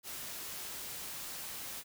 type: noise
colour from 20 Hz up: white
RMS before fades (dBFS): -43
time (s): 0.03-1.84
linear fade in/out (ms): 50
effects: none